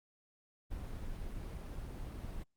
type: noise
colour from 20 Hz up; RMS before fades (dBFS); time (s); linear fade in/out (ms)
brown; -42; 0.7-2.44; 20
effects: Opus 24 kbps